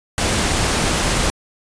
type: noise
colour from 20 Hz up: pink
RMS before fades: -18 dBFS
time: 0.18-1.3 s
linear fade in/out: 0 ms
effects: resampled to 22050 Hz